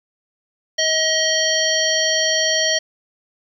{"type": "harmonic tone", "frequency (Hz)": 633, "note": "D#5", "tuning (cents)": 30, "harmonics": [1, 3, 5, 7, 9], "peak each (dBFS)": [-22, -22, -22, -22, -22], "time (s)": [0.78, 2.79], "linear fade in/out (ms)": 10, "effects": ["8-bit"]}